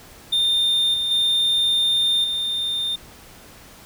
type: tone with level steps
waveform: triangle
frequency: 3621 Hz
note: A7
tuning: 49 cents sharp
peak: -15 / -19 / -15 / -20 dBFS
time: 0.32-2.96 s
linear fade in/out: 10 ms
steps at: 0.94 / 1.11 / 2.24 s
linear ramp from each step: 2 ms
effects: pink hiss -45 dBFS RMS until 3.85 s